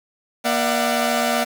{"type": "tone cluster", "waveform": "sawtooth", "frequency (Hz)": [236.8, 595, 678, 746], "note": ["A#3", "D5", "E5", "F#5"], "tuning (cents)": [27, 22, 49, 14], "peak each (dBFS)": -20, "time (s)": [0.44, 1.45], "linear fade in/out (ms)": 20, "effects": ["7-bit"]}